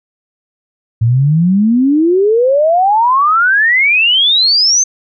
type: exponential sweep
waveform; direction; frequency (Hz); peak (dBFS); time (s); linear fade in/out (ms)
sine; up; 110 to 6350; -7; 1.01-4.84; 10
effects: none